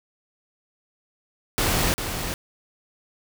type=noise with echo; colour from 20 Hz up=pink; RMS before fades=-22 dBFS; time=1.58-1.94 s; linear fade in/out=0 ms; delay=400 ms; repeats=1; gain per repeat=-7 dB; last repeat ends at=2.34 s; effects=none